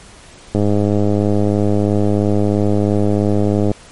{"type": "click train", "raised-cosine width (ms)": 2, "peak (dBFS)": -3, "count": 327, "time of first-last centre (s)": [0.55, 3.715], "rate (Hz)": 103, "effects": ["pink hiss -41 dBFS RMS until 3.91 s", "MP3 48 kbps"]}